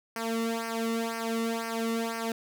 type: tone with flanger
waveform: sawtooth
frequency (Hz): 227.9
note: A#3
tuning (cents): -39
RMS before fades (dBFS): -31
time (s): 0.16-2.32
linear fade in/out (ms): 2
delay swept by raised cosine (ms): 0.27 to 1.27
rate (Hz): 2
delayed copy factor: -0.85
effects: none

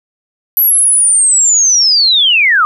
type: linear sweep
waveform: sine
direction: down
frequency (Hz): 11930 to 1171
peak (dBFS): -6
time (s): 0.57-2.65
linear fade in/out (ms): 0
effects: 8-bit

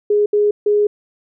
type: tone bursts at uneven times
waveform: sine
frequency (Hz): 415.3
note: G#4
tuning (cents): 0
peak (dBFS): -11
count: 3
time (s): 0.1-0.26 / 0.33-0.51 / 0.66-0.87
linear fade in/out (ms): 5
effects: none

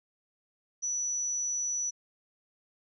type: tone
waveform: sine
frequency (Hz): 5920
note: F#8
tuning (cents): 0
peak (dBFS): -29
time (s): 0.82-1.91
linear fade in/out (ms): 20
effects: none

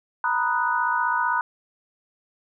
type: chord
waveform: sine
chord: B major seventh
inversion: third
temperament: equal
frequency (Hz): 932.3 / 987.8 / 1244.5 / 1480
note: A#5 / B5 / D#6 / F#6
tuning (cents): 0 / 0 / 0 / 0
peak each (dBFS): -26 / -25 / -28 / -25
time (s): 0.24-1.41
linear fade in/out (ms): 2
effects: none

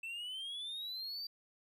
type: exponential sweep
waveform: triangle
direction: up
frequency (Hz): 2650 to 4699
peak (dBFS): -39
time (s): 0.03-1.27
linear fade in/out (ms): 5
effects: none

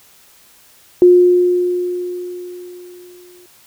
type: tone with exponential decay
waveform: sine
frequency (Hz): 357.3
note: F4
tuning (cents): +40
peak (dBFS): -3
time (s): 1.02-3.46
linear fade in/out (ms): 1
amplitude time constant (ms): 530
effects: white hiss -48 dBFS RMS until 3.66 s

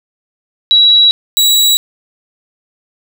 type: tone pair in turn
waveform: sine / sawtooth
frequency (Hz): 3895 / 3895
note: B7 / B7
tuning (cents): -25 / -25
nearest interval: unison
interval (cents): 0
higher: neither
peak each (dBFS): -4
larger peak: neither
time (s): 0.71-1.11 / 1.37-1.77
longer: neither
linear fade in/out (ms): 0
effects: none

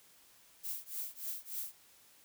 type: noise with tremolo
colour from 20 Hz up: violet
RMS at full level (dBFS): -38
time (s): 0.63-1.73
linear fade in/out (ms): 20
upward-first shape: triangle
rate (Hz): 3.4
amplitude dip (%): 100
effects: white hiss -63 dBFS RMS until 2.24 s

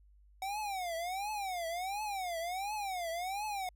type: tone with vibrato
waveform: square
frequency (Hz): 751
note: F#5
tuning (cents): +26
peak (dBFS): -36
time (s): 0.42-3.69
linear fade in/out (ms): 2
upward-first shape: triangle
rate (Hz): 1.4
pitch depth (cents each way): 250
effects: added 50 Hz sine -59 dBFS peak until 3.75 s

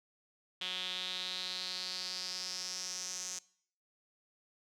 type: tone with band-pass filter sweep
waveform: sawtooth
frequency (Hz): 183.5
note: F#3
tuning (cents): -14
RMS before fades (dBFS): -40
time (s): 0.61-3.39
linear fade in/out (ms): 5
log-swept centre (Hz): 3300 to 6400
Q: 5.4
effects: noise-tail reverb RT60 0.6 s tail -22 dB re dry

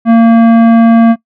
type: tone with tanh clipping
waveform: sine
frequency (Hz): 229.2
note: A#3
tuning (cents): -29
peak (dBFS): -4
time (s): 0.05-1.16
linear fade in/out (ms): 50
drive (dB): 14
effects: noise-tail reverb RT60 0.1 s tail -21 dB re dry

